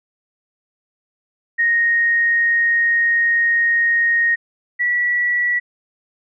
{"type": "tone pair in turn", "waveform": "sine", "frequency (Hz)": [1864.7, 1944.3], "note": ["A#6", "B6"], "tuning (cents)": [0, -28], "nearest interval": "minor second", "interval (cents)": 72, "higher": "second", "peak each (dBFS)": [-13, -15], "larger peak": "first", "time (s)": [[1.58, 4.36], [4.79, 5.6]], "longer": "first", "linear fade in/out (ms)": 20, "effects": []}